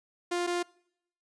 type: tone pair in turn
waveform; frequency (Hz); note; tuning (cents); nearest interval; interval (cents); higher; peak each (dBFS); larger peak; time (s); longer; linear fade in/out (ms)
sawtooth; 350.8 / 350.8; F4 / F4; +8 / +8; unison; 0; neither; -24; neither; 0.31-0.47 / 0.47-0.63; neither; 10
effects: noise-tail reverb RT60 0.7 s tail -24 dB re dry + resampled to 22050 Hz